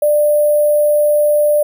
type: tone with sample-and-hold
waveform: sine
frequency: 595 Hz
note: D5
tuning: 22 cents sharp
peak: -9 dBFS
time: 0.02-1.63 s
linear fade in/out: 5 ms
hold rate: 11025 Hz
effects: none